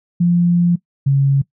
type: tone pair in turn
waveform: sine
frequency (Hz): 173.9 / 138.02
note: F3 / C#3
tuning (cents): -7 / -7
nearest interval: major third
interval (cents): 400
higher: first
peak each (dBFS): -10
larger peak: neither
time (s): 0.2-0.76 / 1.06-1.42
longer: first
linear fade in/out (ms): 10
effects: noise-tail reverb RT60 0.1 s tail -20 dB re dry